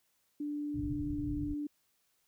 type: tone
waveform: sine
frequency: 293.7 Hz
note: D4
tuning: in tune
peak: -34 dBFS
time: 0.4-1.67 s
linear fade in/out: 5 ms
type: low-pass noise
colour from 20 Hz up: white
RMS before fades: -40 dBFS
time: 0.74-1.54 s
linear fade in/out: 2 ms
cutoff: 150 Hz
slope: 96 dB/octave
effects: white hiss -75 dBFS RMS until 2.27 s